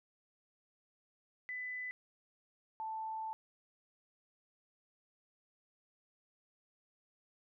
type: tone pair in turn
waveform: sine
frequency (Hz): 2000 / 880.9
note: B6 / A5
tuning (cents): +21 / +2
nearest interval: octave + major second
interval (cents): 1419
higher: first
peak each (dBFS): -39 / -38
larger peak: second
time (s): 1.49-1.91 / 2.8-3.33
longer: second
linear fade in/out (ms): 0
effects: none